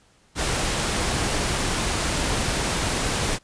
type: noise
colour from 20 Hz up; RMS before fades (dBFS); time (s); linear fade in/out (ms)
pink; -24; 0.35-3.39; 50
effects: pink hiss -59 dBFS RMS until 3.43 s + resampled to 22050 Hz